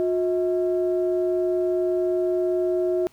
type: tone pair together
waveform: sine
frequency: 359.5 / 640.6 Hz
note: F#4 / E5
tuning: -50 / -50 cents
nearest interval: minor seventh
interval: 1000 cents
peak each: -20 / -26 dBFS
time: 0-3.07 s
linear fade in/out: 0 ms
effects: tanh soft clip ceiling -13 dBFS + pink hiss -57 dBFS RMS until 3.12 s